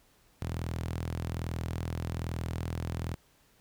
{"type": "tone with high-pass filter", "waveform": "sawtooth", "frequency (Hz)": 41.2, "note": "E1", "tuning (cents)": 0, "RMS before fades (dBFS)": -35, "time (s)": [0.41, 3.15], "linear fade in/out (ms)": 10, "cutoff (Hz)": 94, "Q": 2.3, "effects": ["pink hiss -65 dBFS RMS until 3.6 s"]}